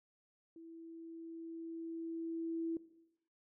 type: tone with level ramp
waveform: sine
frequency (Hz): 329.6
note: E4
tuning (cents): 0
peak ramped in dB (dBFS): -51 to -35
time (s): 0.56-2.77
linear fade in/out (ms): 2
effects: noise-tail reverb RT60 0.9 s tail -18 dB re dry